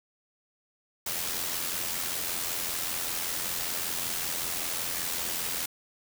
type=noise with amplitude modulation; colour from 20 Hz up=white; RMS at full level=-30 dBFS; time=1.06-5.66 s; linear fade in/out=5 ms; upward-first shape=sine; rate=85.2 Hz; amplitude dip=45%; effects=none